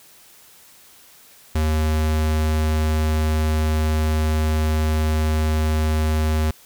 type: tone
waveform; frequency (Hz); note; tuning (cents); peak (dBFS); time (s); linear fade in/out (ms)
square; 77.78; D#2; 0; -18; 1.55-6.51; 5
effects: white hiss -49 dBFS RMS until 6.65 s